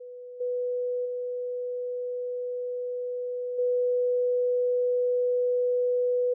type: tone with level steps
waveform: sine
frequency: 493.9 Hz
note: B4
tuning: in tune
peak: -39 / -26 / -29 / -22 dBFS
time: 0-6.34 s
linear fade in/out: 10 ms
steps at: 0.4 / 1.05 / 3.58 s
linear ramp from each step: 10 ms
effects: none